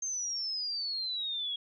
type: exponential sweep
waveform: sine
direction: down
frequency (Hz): 6390 to 3299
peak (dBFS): -32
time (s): 0.02-1.56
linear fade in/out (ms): 5
effects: none